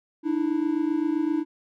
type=tone pair together; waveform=triangle; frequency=297.7 / 325.4 Hz; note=D4 / E4; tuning=+24 / -22 cents; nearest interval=major second; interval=154 cents; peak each=-23 dBFS; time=0.23-1.45 s; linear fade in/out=50 ms; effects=none